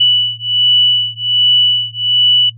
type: beating tone pair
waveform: sine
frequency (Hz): 2960 / 2961.3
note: F#7 / F#7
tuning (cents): 0 / +1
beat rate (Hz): 1.3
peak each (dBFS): -12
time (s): 0-2.5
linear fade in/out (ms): 10
effects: noise-tail reverb RT60 0.1 s tail -21 dB re dry + added 114 Hz sine -33 dBFS peak until 2.57 s